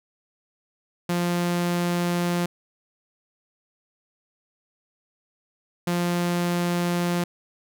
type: tone pair in turn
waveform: sawtooth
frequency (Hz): 174.61 / 174.61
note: F3 / F3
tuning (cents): 0 / 0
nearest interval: unison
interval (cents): 0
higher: neither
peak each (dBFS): -18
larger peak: neither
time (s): 1.09-2.46 / 5.87-7.24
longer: neither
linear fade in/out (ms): 5
effects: none